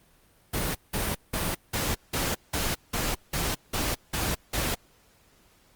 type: noise bursts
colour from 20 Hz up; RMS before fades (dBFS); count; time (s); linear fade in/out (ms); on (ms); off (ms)
pink; -28; 11; 0.53-4.75; 10; 220; 180
effects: pink hiss -61 dBFS RMS until 5.75 s + Opus 32 kbps